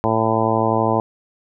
harmonic tone, 111.7 Hz, A2, 27 cents sharp, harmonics 1 / 2 / 3 / 4 / 5 / 6 / 7 / 8 / 9, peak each -24 / -24 / -24 / -24 / -24 / -24 / -24 / -24 / -24 dBFS, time 0.04-1 s, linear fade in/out 0 ms, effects none

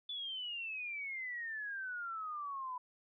sine exponential sweep, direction down, 3486 to 987.8 Hz, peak -39 dBFS, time 0.09-2.78 s, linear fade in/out 5 ms, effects none

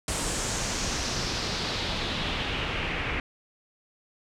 pink noise with low-pass filter sweep, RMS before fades -30 dBFS, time 0.08-3.2 s, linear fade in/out 2 ms, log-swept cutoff 8700 to 2300 Hz, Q 2.5, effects none

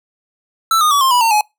square tone with pitch steps, 1324 / 1228.2 / 1139.4 / 1056.9 / 980.5 / 909.6 / 843.8 Hz, E6 / D#6 / C#6 / C6 / B5 / A#5 / G#5, +7 / -23 / +47 / +17 / -13 / -43 / +27 cents, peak -11 dBFS, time 0.71-1.41 s, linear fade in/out 2 ms, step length 100 ms, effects noise-tail reverb RT60 0.2 s tail -24 dB re dry

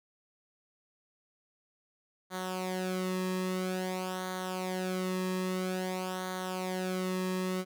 sawtooth tone with flanger, 185 Hz, F#3, in tune, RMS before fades -34 dBFS, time 2.3-7.65 s, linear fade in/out 50 ms, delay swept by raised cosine 0.38 to 1.38 ms, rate 0.5 Hz, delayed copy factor -0.7, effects none

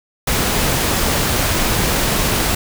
pink noise, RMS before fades -17 dBFS, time 0.27-2.55 s, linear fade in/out 5 ms, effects none

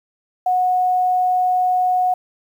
sine tone, 732 Hz, F#5, 19 cents flat, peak -14 dBFS, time 0.46-2.14 s, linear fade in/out 5 ms, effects 8-bit

